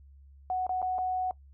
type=tone with dropouts; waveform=sine; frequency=740 Hz; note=F#5; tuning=in tune; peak=-27 dBFS; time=0.5-1.31 s; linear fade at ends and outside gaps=1 ms; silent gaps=0.667-0.693 / 0.818-0.826 / 0.983-0.987 s; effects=noise-tail reverb RT60 0.1 s tail -20 dB re dry + added 69 Hz sine -51 dBFS peak until 1.53 s